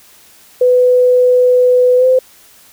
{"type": "tone with pitch glide", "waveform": "sine", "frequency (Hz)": [499, 514.5], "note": ["B4", "C5"], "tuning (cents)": [18, -29], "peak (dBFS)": -6, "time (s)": [0.61, 2.19], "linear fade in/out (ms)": 5, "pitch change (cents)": 53, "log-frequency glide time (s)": [1.97, 2.06], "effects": ["white hiss -44 dBFS RMS until 2.72 s"]}